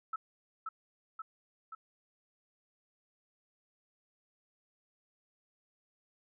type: tone with echo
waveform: sine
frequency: 1311 Hz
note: E6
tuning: 10 cents flat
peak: -33 dBFS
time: 0.13-0.16 s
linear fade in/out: 5 ms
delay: 530 ms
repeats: 3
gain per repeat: -3 dB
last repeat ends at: 1.75 s
effects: none